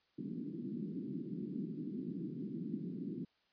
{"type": "band-pass noise", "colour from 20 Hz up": "pink", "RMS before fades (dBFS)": -42, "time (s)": [0.18, 3.25], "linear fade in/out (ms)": 5, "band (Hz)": [160, 340], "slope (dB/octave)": 48, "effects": ["white hiss -75 dBFS RMS until 3.52 s", "resampled to 11025 Hz"]}